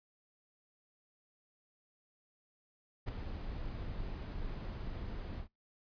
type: noise with ADSR envelope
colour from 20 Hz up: brown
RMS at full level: -33 dBFS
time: 3.06-5.48 s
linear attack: 26 ms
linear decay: 6 ms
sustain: -8 dB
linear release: 100 ms
effects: noise-tail reverb RT60 0.2 s tail -24 dB re dry + resampled to 11025 Hz